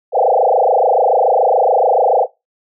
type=tone with frequency modulation; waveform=sine; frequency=645 Hz; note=E5; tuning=38 cents flat; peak=-9 dBFS; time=0.12-2.27 s; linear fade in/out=50 ms; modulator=27 Hz; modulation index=6.4; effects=noise-tail reverb RT60 0.2 s tail -19 dB re dry